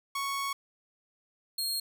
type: tone pair in turn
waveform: sawtooth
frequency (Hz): 1108.7 / 4249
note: C#6 / C8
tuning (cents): 0 / +26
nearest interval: octave + major seventh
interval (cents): 2326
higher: second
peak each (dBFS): -27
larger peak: neither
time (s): 0.15-0.53 / 1.58-1.8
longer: first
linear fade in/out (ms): 5
effects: none